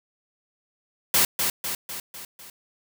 white noise with echo, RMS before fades -19 dBFS, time 1.14-1.25 s, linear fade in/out 2 ms, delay 250 ms, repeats 5, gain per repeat -5 dB, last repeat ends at 2.5 s, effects none

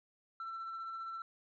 sine tone with tremolo, 1341 Hz, E6, 29 cents sharp, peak -37 dBFS, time 0.4-1.22 s, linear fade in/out 2 ms, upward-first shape sine, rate 15 Hz, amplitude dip 30%, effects tanh soft clip ceiling -38 dBFS

